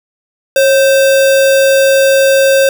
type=tone with sample-and-hold; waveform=sine; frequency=544 Hz; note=C#5; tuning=33 cents flat; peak=-5 dBFS; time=0.56-2.69 s; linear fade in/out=2 ms; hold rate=2100 Hz; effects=none